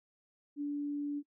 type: tone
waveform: sine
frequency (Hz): 289.5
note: D4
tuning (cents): -25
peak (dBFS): -33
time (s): 0.56-1.23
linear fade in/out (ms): 50
effects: noise-tail reverb RT60 0.1 s tail -23 dB re dry